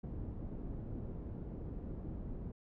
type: low-pass noise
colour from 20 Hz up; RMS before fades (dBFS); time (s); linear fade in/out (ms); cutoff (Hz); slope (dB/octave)
pink; -43; 0.03-2.52; 10; 320; 12
effects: none